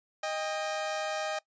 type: tone pair together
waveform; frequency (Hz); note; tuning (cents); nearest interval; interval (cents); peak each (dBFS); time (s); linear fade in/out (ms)
sawtooth; 622.3 / 799.5; D#5 / G5; 0 / +34; major third; 434; -29 / -32; 0.23-1.39; 5
effects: noise-tail reverb RT60 0.1 s tail -21 dB re dry + resampled to 16000 Hz